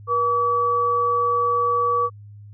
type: tone pair together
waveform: sine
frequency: 481.4 / 1145 Hz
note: B4 / D6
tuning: -44 / -44 cents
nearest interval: octave + minor third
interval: 1500 cents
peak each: -24 / -18 dBFS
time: 0.07-2.1 s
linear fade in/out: 50 ms
effects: added 103 Hz sine -39 dBFS peak until 2.53 s